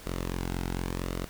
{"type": "tone with flanger", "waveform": "sawtooth", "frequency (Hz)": 44.41, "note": "F1", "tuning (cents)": 30, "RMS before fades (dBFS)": -33, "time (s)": [0.06, 1.25], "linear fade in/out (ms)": 0, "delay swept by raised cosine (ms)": [1.2, 1.74], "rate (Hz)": 0.89, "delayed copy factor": -0.55, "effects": ["pink hiss -48 dBFS RMS until 1.29 s"]}